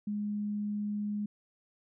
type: tone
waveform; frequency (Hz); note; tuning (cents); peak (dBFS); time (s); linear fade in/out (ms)
sine; 207.6; G#3; 0; -31; 0.07-1.26; 5
effects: none